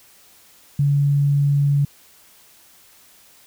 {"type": "tone", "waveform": "sine", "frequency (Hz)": 142.4, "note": "C#3", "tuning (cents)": 47, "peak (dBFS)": -14, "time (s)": [0.79, 1.85], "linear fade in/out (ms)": 5, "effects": ["white hiss -51 dBFS RMS until 3.46 s"]}